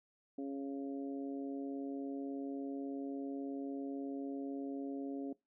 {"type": "harmonic tone", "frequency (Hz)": 138.2, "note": "C#3", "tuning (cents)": -5, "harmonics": [2, 3, 4, 5], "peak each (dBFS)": [-39, -47, -51, -54], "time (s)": [0.38, 5.33], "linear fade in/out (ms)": 5, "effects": ["noise-tail reverb RT60 0.2 s tail -21 dB re dry"]}